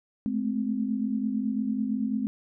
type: tone cluster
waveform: sine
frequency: 213.5 / 222.5 / 259.2 Hz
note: G#3 / A3 / C4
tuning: +48 / +20 / -16 cents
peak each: -28 / -35 / -29 dBFS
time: 0.26-2.27 s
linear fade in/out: 0 ms
effects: none